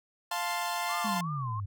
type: chord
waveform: sawtooth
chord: F major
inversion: none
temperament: equal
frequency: 698.5 / 880 / 1046.5 Hz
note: F5 / A5 / C6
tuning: 0 / 0 / 0 cents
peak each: -31 dBFS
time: 0.31-1.21 s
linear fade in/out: 5 ms
type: tone with vibrato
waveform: sine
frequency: 1111 Hz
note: C#6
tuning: 4 cents sharp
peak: -35 dBFS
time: 0.89-1.6 s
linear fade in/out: 2 ms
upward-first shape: sine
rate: 2.8 Hz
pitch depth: 150 cents each way
type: exponential sweep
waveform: sine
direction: down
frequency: 219 to 95.4 Hz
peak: -32 dBFS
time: 1.04-1.66 s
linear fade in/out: 10 ms
effects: none